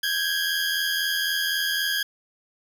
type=tone pair together; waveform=20% pulse; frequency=1577.1 / 1661 Hz; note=G6 / G#6; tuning=+10 / 0 cents; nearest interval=minor second; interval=90 cents; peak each=-23 / -20 dBFS; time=0.03-2.03 s; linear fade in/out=5 ms; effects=none